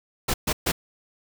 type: noise bursts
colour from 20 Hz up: pink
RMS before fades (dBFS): -23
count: 3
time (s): 0.28-0.72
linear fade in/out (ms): 10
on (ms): 60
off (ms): 130
effects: none